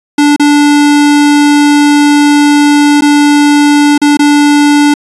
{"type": "tone with dropouts", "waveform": "square", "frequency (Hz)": 291.8, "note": "D4", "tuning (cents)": -11, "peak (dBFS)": -4, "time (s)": [0.18, 4.94], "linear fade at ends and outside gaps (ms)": 5, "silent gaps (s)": [[0.363, 0.396], [3.01, 3.02], [3.979, 4.016], [4.171, 4.192]], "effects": ["resampled to 24000 Hz"]}